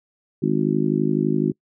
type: harmonic tone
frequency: 51.91 Hz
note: G#1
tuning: in tune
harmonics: 3 / 4 / 5 / 6 / 7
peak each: -24 / -24 / -24 / -24 / -24 dBFS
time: 0.42-1.52 s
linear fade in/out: 10 ms
effects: noise-tail reverb RT60 0.1 s tail -25 dB re dry